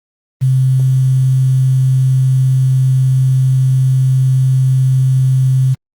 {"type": "tone with quantisation", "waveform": "sine", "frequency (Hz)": 130.81, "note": "C3", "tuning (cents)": 0, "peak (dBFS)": -8, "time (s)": [0.41, 5.75], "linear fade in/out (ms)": 20, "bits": 6, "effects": ["Opus 24 kbps"]}